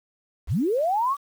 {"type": "linear sweep", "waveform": "sine", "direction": "up", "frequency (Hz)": [34.65, 1174.7], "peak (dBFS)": -20, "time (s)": [0.47, 1.17], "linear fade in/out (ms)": 50, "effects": ["8-bit"]}